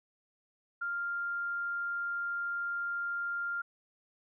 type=tone; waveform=sine; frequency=1396.9 Hz; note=F6; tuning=in tune; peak=-32 dBFS; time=0.81-3.62 s; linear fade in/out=10 ms; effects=none